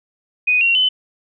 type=tone with pitch steps; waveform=sine; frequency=2489 / 2746 / 3029 Hz; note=D#7 / F7 / F#7; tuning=0 / -30 / +40 cents; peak=-12 dBFS; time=0.47-0.89 s; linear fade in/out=10 ms; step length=140 ms; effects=none